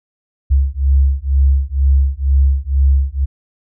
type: beating tone pair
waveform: sine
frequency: 67.3 / 69.4 Hz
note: C2 / C#2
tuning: +49 / +3 cents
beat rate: 2.1 Hz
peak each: -13 dBFS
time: 0.5-3.26 s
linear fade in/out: 20 ms
effects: none